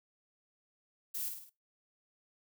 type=noise with echo; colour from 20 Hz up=violet; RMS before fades=-38 dBFS; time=1.14-1.29 s; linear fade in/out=10 ms; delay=52 ms; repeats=4; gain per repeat=-5 dB; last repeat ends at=1.498 s; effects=noise-tail reverb RT60 0.2 s tail -18 dB re dry